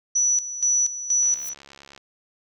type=tone with tremolo; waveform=sine; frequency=5920 Hz; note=F#8; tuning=in tune; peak=-17 dBFS; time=0.15-1.54 s; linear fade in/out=10 ms; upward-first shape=square; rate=2.1 Hz; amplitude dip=75%
type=click train; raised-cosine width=0.2 ms; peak=-27 dBFS; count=53; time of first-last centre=1.23-1.977 s; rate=69.6 Hz
type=noise with exponential growth; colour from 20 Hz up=violet; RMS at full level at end=-33 dBFS; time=1.32-1.49 s; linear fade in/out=0 ms; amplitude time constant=35 ms
effects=none